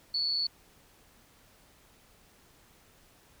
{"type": "tone with amplitude modulation", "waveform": "sine", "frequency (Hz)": 4435, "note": "C#8", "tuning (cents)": 0, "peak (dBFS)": -24, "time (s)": [0.14, 0.47], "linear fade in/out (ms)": 5, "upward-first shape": "sine", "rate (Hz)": 161, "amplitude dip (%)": 70, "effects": ["pink hiss -61 dBFS RMS until 3.4 s"]}